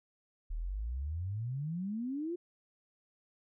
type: exponential sweep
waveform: sine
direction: up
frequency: 36.71 to 360 Hz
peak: -34 dBFS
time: 0.5-2.36 s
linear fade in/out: 10 ms
effects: none